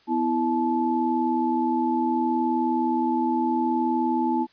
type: tone cluster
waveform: sine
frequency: 249.4 / 328.7 / 867 Hz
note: B3 / E4 / A5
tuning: +17 / -5 / -26 cents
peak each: -25 dBFS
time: 0.07-4.47 s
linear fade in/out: 50 ms
effects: white hiss -59 dBFS RMS until 4.52 s + resampled to 11025 Hz